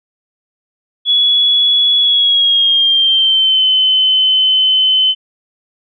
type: tone with pitch glide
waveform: sine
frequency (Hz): 3384 to 3050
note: G#7 to G7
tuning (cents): +32 to -48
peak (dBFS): -8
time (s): 1.05-5.15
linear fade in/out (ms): 50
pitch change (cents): -180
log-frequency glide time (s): 1.99-3.65
effects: none